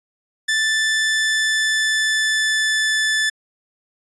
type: tone with pitch glide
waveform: sawtooth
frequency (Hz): 1760 to 1747.8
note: A6 to A6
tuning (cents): 0 to -12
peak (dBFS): -13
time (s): 0.48-3.3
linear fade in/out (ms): 10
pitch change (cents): -12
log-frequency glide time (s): 0.89-2.97
effects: resampled to 22050 Hz